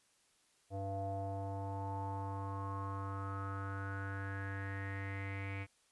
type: tone with low-pass filter sweep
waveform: square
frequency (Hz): 98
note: G2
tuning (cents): 0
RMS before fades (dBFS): -41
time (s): 0.7-5.67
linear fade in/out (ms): 50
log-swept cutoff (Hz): 630 to 2300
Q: 7.7
effects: white hiss -72 dBFS RMS until 5.91 s + resampled to 24000 Hz